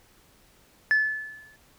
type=tone with exponential decay; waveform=sine; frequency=1733 Hz; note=A6; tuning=27 cents flat; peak=-14 dBFS; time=0.91-1.56 s; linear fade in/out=0 ms; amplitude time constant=140 ms; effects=tanh soft clip ceiling -16 dBFS + pink hiss -59 dBFS RMS until 1.78 s